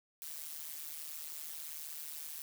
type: noise with amplitude modulation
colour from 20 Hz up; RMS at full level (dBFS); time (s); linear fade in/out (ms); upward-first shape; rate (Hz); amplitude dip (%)
blue; -41; 0.22-2.42; 0; sine; 153; 90
effects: none